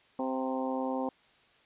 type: harmonic tone with a mistuned harmonic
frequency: 130.81 Hz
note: C3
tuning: in tune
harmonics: 2 / 3 / 4 / 5 / 6 / 7 / 8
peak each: -33 / -43 / -35 / -45 / -38 / -40 / -44 dBFS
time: 0.19-1.09 s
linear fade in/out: 2 ms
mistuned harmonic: 5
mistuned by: +59 cents
effects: white hiss -63 dBFS RMS until 1.65 s + resampled to 8000 Hz